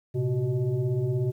sine tone with frequency modulation, 130.81 Hz, C3, in tune, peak -23 dBFS, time 0.14-1.32 s, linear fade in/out 20 ms, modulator 245 Hz, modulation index 0.99, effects 10-bit

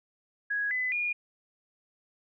sine tone with pitch steps, 1661.2 / 2010 / 2432 Hz, G#6 / B6 / D#7, 0 / +30 / -40 cents, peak -27 dBFS, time 0.5-1.13 s, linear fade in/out 10 ms, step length 210 ms, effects none

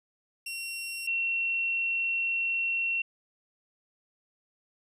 sawtooth / sine tone pair in turn, 2738 / 2722 Hz, F7 / F7, -35 / -45 cents, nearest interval unison, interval 10 cents, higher first, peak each -31 / -26 dBFS, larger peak second, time 0.46-1.07 / 1.07-3.02 s, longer second, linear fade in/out 5 ms, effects resampled to 32000 Hz

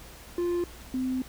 triangle / sine tone pair in turn, 349.2 / 257.8 Hz, F4 / C4, 0 / -26 cents, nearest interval perfect fourth, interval 526 cents, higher first, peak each -23 / -26 dBFS, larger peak first, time 0.38-0.64 / 0.94-1.22 s, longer second, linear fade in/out 2 ms, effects added 60 Hz sine -50 dBFS peak until 1.28 s + pink hiss -48 dBFS RMS until 1.28 s

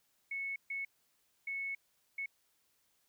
sine tone bursts at uneven times, 2203 Hz, C#7, 11 cents flat, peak -36 dBFS, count 4, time 0.31-0.56 / 0.7-0.85 / 1.47-1.75 / 2.18-2.26 s, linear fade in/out 5 ms, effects white hiss -75 dBFS RMS until 3.08 s

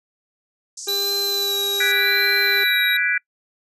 pink band-pass noise, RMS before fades -34 dBFS, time 0.77-1.92 s, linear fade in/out 5 ms, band 5300 to 8000 Hz, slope 48 dB/octave
40% pulse tone, 399.9 Hz, G4, 35 cents sharp, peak -27 dBFS, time 0.87-2.64 s, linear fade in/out 5 ms
square tone with vibrato, 3951 Hz, B7, in tune, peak -21 dBFS, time 0.88-2.97 s, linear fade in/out 5 ms, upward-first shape sine, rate 0.87 Hz, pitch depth 49 cents each way
sine chord, G# half-diminished seventh, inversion third, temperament equal, 1480 / 1661.2 / 1975.5 / 2349 Hz, F#6 / G#6 / B6 / D7, 0 / 0 / 0 / 0 cents, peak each -23 dBFS, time 1.8-3.18 s, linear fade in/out 5 ms
effects noise-tail reverb RT60 0.1 s tail -26 dB re dry + resampled to 32000 Hz

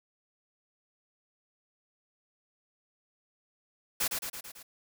white noise with echo, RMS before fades -29 dBFS, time 4-4.08 s, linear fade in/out 10 ms, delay 110 ms, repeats 5, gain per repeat -4 dB, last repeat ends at 4.63 s, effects none

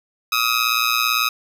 15% pulse tone with amplitude modulation, 1267 Hz, D#6, 31 cents sharp, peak -7 dBFS, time 0.32-1.29 s, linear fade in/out 5 ms, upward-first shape sine, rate 118 Hz, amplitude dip 80%, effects none

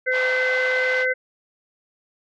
harmonic tone, 511 Hz, C5, 41 cents flat, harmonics 1 / 3 / 4, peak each -23 / -23 / -23 dBFS, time 0.06-1.14 s, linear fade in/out 20 ms
pink band-pass noise, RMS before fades -33 dBFS, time 0.11-1.06 s, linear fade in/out 50 ms, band 630 to 4400 Hz, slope 24 dB/octave
effects none

